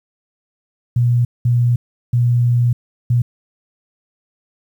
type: tone bursts at uneven times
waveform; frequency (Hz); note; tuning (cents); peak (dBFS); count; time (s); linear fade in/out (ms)
sine; 120.8; B2; -38; -11; 4; 0.96-1.25 / 1.45-1.76 / 2.13-2.73 / 3.1-3.22; 5
effects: 8-bit